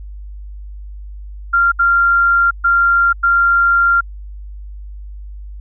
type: tone bursts at uneven times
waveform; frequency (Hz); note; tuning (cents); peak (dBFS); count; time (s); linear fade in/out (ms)
sine; 1387; F6; -12; -9; 4; 1.53-1.72 / 1.79-2.51 / 2.64-3.13 / 3.23-4.01; 10
effects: added 50 Hz sine -28 dBFS peak until 5.6 s